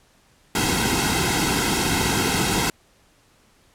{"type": "noise with comb filter", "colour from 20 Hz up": "pink", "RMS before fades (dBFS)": -21, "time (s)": [0.55, 2.7], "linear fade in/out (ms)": 2, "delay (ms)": 1.7, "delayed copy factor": -0.8, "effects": ["pink hiss -58 dBFS RMS until 3.74 s", "low-pass 11000 Hz 12 dB/octave"]}